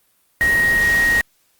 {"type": "tone in noise", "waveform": "sine", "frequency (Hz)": 1879, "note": "A#6", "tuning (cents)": 13, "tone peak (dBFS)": -13, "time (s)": [0.41, 1.21], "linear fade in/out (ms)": 0, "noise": "pink", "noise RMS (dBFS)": -26, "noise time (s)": [0.41, 1.21], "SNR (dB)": 10, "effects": ["white hiss -61 dBFS RMS until 1.59 s", "Opus 32 kbps"]}